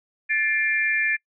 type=tone cluster; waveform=sine; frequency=1749 / 2116 / 2375 Hz; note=A6 / C7 / D7; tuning=-11 / +19 / +19 cents; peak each=-22 / -28 / -24 dBFS; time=0.29-1.17 s; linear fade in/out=20 ms; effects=noise-tail reverb RT60 0.1 s tail -24 dB re dry